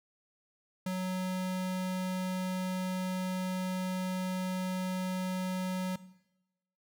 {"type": "tone", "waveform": "square", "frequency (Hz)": 185, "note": "F#3", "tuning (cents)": 0, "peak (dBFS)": -32, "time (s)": [0.86, 5.96], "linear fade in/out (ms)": 5, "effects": ["noise-tail reverb RT60 0.9 s tail -17 dB re dry"]}